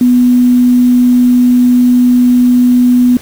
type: tone with quantisation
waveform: sine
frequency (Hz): 246.9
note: B3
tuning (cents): 0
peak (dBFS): -4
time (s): 0.01-3.17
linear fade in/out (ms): 2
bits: 5
effects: pink hiss -34 dBFS RMS until 3.21 s